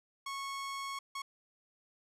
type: tone bursts at uneven times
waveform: sawtooth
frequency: 1100 Hz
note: C#6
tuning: 14 cents flat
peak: -34 dBFS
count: 2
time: 0.26-0.99 / 1.15-1.22 s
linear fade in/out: 5 ms
effects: low-pass 10000 Hz 12 dB/octave